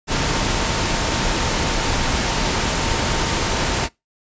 sine tone in noise, 910 Hz, A#5, 42 cents flat, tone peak -31 dBFS, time 0.07-3.89 s, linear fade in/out 50 ms, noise pink, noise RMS -20 dBFS, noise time 0.07-3.89 s, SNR -14 dB, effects noise-tail reverb RT60 0.2 s tail -23 dB re dry + resampled to 16000 Hz

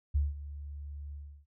sine tone with ADSR envelope, 72.2 Hz, D2, 29 cents flat, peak -23 dBFS, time 0.14-1.46 s, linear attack 17 ms, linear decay 180 ms, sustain -16 dB, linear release 330 ms, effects none

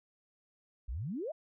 sine exponential sweep, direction up, 49 to 684 Hz, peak -35 dBFS, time 0.88-1.32 s, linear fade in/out 10 ms, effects none

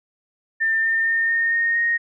sine tone with pitch steps, 1795 / 1808.5 / 1822.2 / 1835.9 / 1849.7 / 1863.7 Hz, A6 / A6 / A#6 / A#6 / A#6 / A#6, +34 / +47 / -40 / -27 / -14 / -1 cents, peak -17 dBFS, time 0.6-1.98 s, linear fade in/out 20 ms, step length 230 ms, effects none

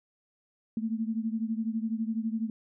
sine beating tone pair, 220 / 232 Hz, A3 / A#3, 0 / -8 cents, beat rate 12 Hz, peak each -30 / -33 dBFS, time 0.77-2.5 s, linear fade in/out 2 ms, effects none

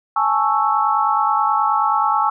sine chord, A major seventh, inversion third, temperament equal, 830.6 / 880 / 1108.7 / 1318.5 Hz, G#5 / A5 / C#6 / E6, 0 / 0 / 0 / 0 cents, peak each -20 dBFS, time 0.16-2.3 s, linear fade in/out 5 ms, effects none

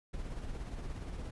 brown noise with tremolo, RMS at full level -39 dBFS, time 0.13-1.31 s, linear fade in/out 10 ms, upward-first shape sine, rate 17 Hz, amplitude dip 40%, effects resampled to 24000 Hz

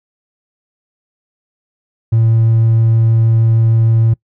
triangle tone, 113.3 Hz, A#2, 49 cents flat, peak -5 dBFS, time 2.12-4.14 s, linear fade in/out 10 ms, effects noise-tail reverb RT60 0.1 s tail -25 dB re dry + tanh soft clip ceiling -2 dBFS

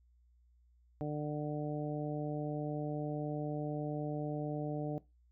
harmonic tone, 149.2 Hz, D3, 28 cents sharp, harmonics 1 / 2 / 3 / 4 / 5, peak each -38 / -39 / -42 / -43 / -46 dBFS, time 1.01-4.98 s, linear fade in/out 0 ms, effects noise-tail reverb RT60 0.2 s tail -18 dB re dry + added 60 Hz sine -64 dBFS peak until 5.31 s

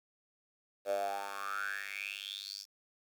10% pulse tone with high-pass filter sweep, 99.4 Hz, G2, 25 cents sharp, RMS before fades -39 dBFS, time 0.85-2.66 s, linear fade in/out 50 ms, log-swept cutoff 550 to 5300 Hz, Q 9.1, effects 10-bit

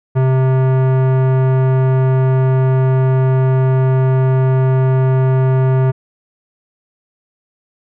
sine tone with tanh clipping, 130.81 Hz, C3, in tune, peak -12 dBFS, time 0.15-5.92 s, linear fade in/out 20 ms, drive 18 dB, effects none

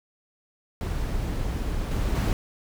brown noise with level steps, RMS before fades -28 / -25 / -22 dBFS, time 0.81-2.33 s, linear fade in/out 0 ms, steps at 1.91 / 2.15 s, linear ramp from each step 5 ms, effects none

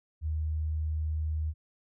sine tone, 77.78 Hz, D#2, in tune, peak -28 dBFS, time 0.21-1.54 s, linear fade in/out 50 ms, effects none

